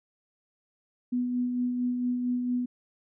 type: tone with tremolo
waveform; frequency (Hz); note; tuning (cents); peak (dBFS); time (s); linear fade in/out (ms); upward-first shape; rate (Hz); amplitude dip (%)
sine; 246.9; B3; 0; -24; 1.12-2.66; 10; sine; 4.4; 35
effects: none